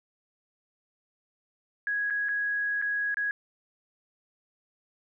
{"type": "tone with dropouts", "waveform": "sine", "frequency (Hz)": 1661.2, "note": "G#6", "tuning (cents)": 0, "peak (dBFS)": -26, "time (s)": [1.87, 3.31], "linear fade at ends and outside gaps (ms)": 1, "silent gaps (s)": [[2.101, 2.106], [2.286, 2.29], [2.816, 2.823], [3.144, 3.17]], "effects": []}